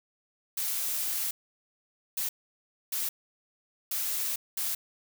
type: noise bursts at uneven times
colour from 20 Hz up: blue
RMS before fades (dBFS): -31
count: 5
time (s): 0.57-1.31 / 2.17-2.29 / 2.92-3.09 / 3.91-4.36 / 4.57-4.75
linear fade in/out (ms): 5
effects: none